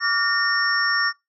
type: tone cluster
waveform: sine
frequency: 1154 / 1410 / 1829 / 5460 Hz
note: D6 / F6 / A#6 / F8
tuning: -31 / +16 / -33 / -40 cents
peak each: -25 / -26 / -21 / -25 dBFS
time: 0-1.13 s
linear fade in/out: 50 ms
effects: noise-tail reverb RT60 0.2 s tail -23 dB re dry